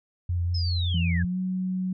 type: tone with vibrato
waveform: sine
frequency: 87.31 Hz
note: F2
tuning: in tune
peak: -23 dBFS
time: 0.29-1.25 s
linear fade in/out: 5 ms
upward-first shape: sine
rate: 5.5 Hz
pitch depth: 22 cents each way
type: linear sweep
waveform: sine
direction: down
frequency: 5274 to 1583 Hz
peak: -31 dBFS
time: 0.54-1.23 s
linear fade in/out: 10 ms
type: tone with pitch glide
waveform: sine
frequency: 170 to 185.39 Hz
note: F3 to F#3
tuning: -46 to +4 cents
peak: -25 dBFS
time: 0.94-1.93 s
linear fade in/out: 5 ms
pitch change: +150 cents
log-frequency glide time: 1.14-1.38 s
effects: none